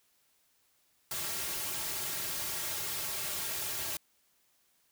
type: noise with comb filter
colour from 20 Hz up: white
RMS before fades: -36 dBFS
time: 1.11-3.97 s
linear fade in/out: 2 ms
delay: 4 ms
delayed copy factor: -0.75
effects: white hiss -71 dBFS RMS until 4.91 s